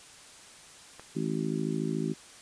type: click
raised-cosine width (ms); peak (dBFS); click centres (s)
0.5; -29; 0.996
type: harmonic tone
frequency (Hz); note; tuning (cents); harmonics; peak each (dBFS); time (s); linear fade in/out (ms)
53.8; A1; -38; 3 / 4 / 5 / 6 / 7; -33 / -34 / -35 / -36 / -36; 1.15-2.14; 20
effects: white hiss -51 dBFS RMS until 2.41 s + resampled to 22050 Hz

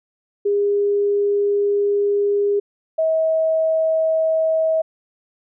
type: tone pair in turn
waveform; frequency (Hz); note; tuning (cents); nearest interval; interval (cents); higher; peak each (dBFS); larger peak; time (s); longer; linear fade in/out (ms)
sine; 406.5 / 641.1; G#4 / E5; -37 / -48; minor sixth; 789; second; -15; neither; 0.45-2.6 / 2.98-4.82; first; 10
effects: none

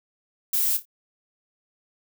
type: noise with echo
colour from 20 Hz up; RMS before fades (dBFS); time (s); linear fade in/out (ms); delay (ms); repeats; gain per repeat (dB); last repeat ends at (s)
violet; -23; 0.53-0.77; 5; 28; 3; -11; 0.854
effects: none

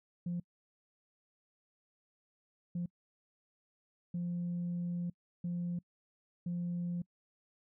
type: tone bursts at uneven times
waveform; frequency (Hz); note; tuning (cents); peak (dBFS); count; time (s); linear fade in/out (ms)
sine; 174.5; F3; -1; -32; 5; 0.26-0.4 / 2.75-2.86 / 4.14-5.1 / 5.44-5.79 / 6.46-7.02; 5
effects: noise-tail reverb RT60 0.1 s tail -26 dB re dry + tanh soft clip ceiling -31 dBFS

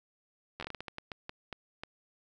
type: slowing click train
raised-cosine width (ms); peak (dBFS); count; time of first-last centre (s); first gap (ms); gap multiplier
0.3; -23; 14; 0.6-1.835; 11; 1.32
effects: none

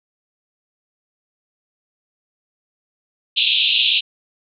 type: band-pass noise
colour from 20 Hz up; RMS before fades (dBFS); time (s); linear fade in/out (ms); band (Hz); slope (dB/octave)
pink; -17; 3.36-4.01; 20; 2600 to 3900; 96
effects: none

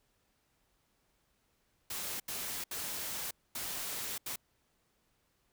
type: noise bursts at uneven times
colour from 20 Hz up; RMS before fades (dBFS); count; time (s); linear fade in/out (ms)
white; -39; 5; 1.9-2.2 / 2.28-2.64 / 2.71-3.31 / 3.55-4.18 / 4.26-4.36; 5
effects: pink hiss -75 dBFS RMS until 5.52 s

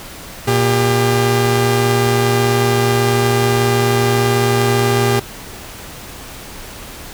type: tone pair together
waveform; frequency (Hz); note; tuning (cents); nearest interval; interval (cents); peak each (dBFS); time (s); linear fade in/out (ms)
sawtooth; 118.3 / 400; A#2 / G4; +26 / +35; octave + major sixth; 2109; -11; 0.47-5.2; 10
effects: pink hiss -33 dBFS RMS until 7.13 s

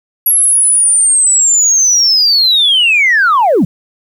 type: linear sweep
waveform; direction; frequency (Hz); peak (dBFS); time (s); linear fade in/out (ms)
sine; down; 11410 to 138.59; -5; 0.26-3.65; 5
effects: tanh soft clip ceiling -3 dBFS + 7-bit

